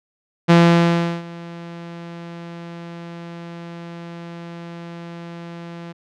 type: tone with ADSR envelope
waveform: sawtooth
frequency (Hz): 170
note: F3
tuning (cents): -46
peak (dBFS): -4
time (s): 0.48-5.93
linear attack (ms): 23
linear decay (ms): 720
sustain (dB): -24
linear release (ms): 17
effects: low-pass 4000 Hz 12 dB/octave